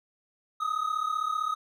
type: tone pair together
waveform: triangle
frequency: 1238 / 1273.5 Hz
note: D#6 / D#6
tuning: -9 / +40 cents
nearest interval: unison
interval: 49 cents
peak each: -28 dBFS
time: 0.6-1.55 s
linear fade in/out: 10 ms
effects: none